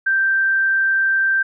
sine tone, 1568 Hz, G6, in tune, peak -14 dBFS, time 0.06-1.43 s, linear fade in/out 10 ms, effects none

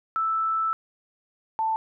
sine tone pair in turn, 1318.5 / 885.4 Hz, E6 / A5, 0 / +11 cents, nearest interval perfect fifth, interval 689 cents, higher first, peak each -22 dBFS, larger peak neither, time 0.16-0.73 / 1.59-1.76 s, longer first, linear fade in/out 0 ms, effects none

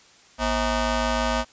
15% pulse ring-modulated tone, 293.7 Hz, D4, in tune, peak -12 dBFS, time 0.38-1.45 s, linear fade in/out 50 ms, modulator 347 Hz, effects white hiss -53 dBFS RMS until 1.52 s + resampled to 16000 Hz

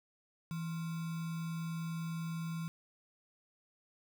sine tone with sample-and-hold, 164.81 Hz, E3, in tune, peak -36 dBFS, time 0.51-2.68 s, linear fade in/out 0 ms, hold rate 1225 Hz, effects none

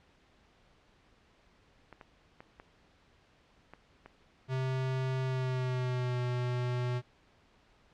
clicks, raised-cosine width 0.5 ms, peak -33 dBFS, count 6, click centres 1.927 / 2.012 / 2.405 / 2.599 / 3.736 / 4.06 s
square tone with pitch glide, 130.81 to 123.68 Hz, C3 to B2, 0 to +3 cents, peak -31 dBFS, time 4.48-7.02 s, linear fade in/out 50 ms, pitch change -97 cents, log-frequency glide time 5.24-6.2 s
effects pink hiss -65 dBFS RMS until 7.93 s + low-pass 4000 Hz 12 dB/octave

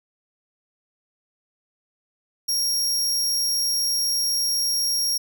sawtooth tone, 5588 Hz, F8, in tune, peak -18 dBFS, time 2.48-5.18 s, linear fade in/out 10 ms, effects none

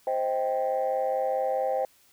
sine chord, C minor, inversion none, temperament just, 523.3 / 627.9 / 784.9 Hz, C5 / Eb5 / G5, 0 / +16 / +2 cents, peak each -26 / -30 / -28 dBFS, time 0.07-1.85 s, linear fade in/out 2 ms, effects tanh soft clip ceiling -18 dBFS + white hiss -61 dBFS RMS until 2.12 s

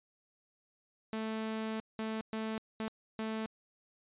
sawtooth tone bursts at uneven times, 220 Hz, A3, in tune, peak -31 dBFS, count 5, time 1.13-1.8 / 1.99-2.21 / 2.33-2.58 / 2.8-2.88 / 3.19-3.46 s, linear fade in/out 0 ms, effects resampled to 8000 Hz

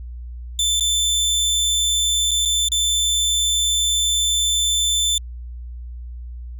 25% pulse tone with dropouts, 3532 Hz, A7, 6 cents sharp, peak -13 dBFS, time 0.59-5.18 s, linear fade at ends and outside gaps 2 ms, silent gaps 0.798-0.807 / 2.31-2.314 / 2.452-2.456 / 2.686-2.718 s, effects added 60 Hz sine -30 dBFS peak until 6.59 s

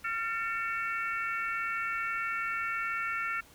harmonic tone with a mistuned harmonic, 447.7 Hz, A4, 30 cents sharp, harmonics 3 / 4 / 5 / 6, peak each -33 / -37 / -37 / -41 dBFS, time 0.04-3.41 s, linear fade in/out 10 ms, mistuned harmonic 3, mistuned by +44 cents, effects pink hiss -57 dBFS RMS until 3.54 s

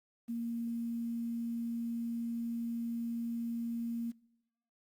sine tone with quantisation, 233.1 Hz, A#3, in tune, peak -34 dBFS, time 0.28-4.12 s, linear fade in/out 20 ms, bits 10, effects noise-tail reverb RT60 0.9 s tail -24 dB re dry + Opus 32 kbps

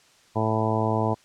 harmonic tone, 110 Hz, A2, in tune, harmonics 1 / 2 / 3 / 4 / 5 / 6 / 7 / 8 / 9, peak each -26 / -29 / -31 / -30 / -33 / -30 / -32 / -31 / -31 dBFS, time 0.35-1.15 s, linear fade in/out 20 ms, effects white hiss -57 dBFS RMS until 1.24 s + low-pass 7000 Hz 12 dB/octave

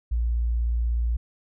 sine tone, 58.27 Hz, A#1, in tune, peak -21 dBFS, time 0.11-1.17 s, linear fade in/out 10 ms, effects none

